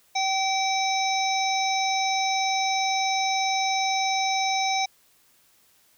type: harmonic tone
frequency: 769 Hz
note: G5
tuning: 33 cents flat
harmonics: 1 / 3 / 5 / 7 / 8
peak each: -24 / -29 / -31 / -32 / -33 dBFS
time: 0.15-4.86 s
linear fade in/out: 10 ms
effects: white hiss -61 dBFS RMS until 5.97 s